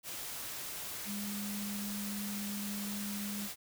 sine tone in noise, 204 Hz, G#3, 31 cents flat, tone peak -38 dBFS, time 1.05-3.49 s, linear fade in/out 50 ms, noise white, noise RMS -42 dBFS, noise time 0.03-3.56 s, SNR +1 dB, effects none

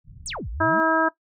pink low-pass noise, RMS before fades -43 dBFS, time 0.04-0.42 s, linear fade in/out 50 ms, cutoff 150 Hz, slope 24 dB/octave
sine exponential two-way sweep, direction down then up, 9540 to 47.95 to 247.7 Hz, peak -29 dBFS, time 0.26-0.8 s, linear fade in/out 0 ms, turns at 0.49 s
harmonic tone, 322.1 Hz, E4, 40 cents flat, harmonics 1 / 2 / 3 / 4 / 5, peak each -24 / -24 / -24 / -24 / -24 dBFS, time 0.6-1.09 s, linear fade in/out 10 ms
effects noise-tail reverb RT60 0.1 s tail -17 dB re dry

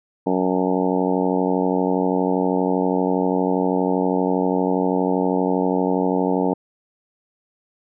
harmonic tone with a mistuned harmonic, 92.5 Hz, F#2, in tune, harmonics 2 / 3 / 4 / 5 / 6 / 7 / 8 / 9 / 10, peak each -24 / -22 / -26 / -24 / -29 / -29 / -31 / -29 / -30 dBFS, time 0.26-6.54 s, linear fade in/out 10 ms, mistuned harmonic 10, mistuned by -46 cents, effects none

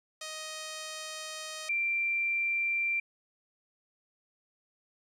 5% pulse / sine tone pair in turn, 625 / 2360 Hz, D#5 / D7, +8 / +8 cents, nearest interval octave + major seventh, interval 2300 cents, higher second, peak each -27 dBFS, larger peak neither, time 0.21-1.69 / 1.69-3 s, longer first, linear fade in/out 5 ms, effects resampled to 32000 Hz + 11-bit

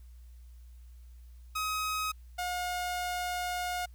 sawtooth tone pair in turn, 1266 / 717.4 Hz, D#6 / F5, +30 / +46 cents, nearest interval minor seventh, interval 984 cents, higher first, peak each -27 / -28 dBFS, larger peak first, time 1.55-2.12 / 2.38-3.86 s, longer second, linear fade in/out 10 ms, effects added 60 Hz sine -48 dBFS peak until 3.94 s + white hiss -70 dBFS RMS until 3.94 s

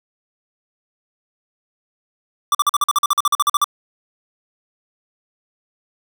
square tone bursts, 1171 Hz, D6, 5 cents flat, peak -13 dBFS, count 16, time 2.52-3.643 s, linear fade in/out 2 ms, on 28 ms, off 45 ms, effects none

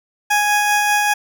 20% pulse tone with tremolo, 830.6 Hz, G#5, in tune, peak -8 dBFS, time 0.3-1.14 s, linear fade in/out 10 ms, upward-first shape sine, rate 5.1 Hz, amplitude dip 25%, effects none

